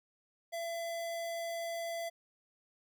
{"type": "tone", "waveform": "square", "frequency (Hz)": 673, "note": "E5", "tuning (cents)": 36, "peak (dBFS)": -37, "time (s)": [0.52, 2.1], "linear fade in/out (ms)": 20, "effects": []}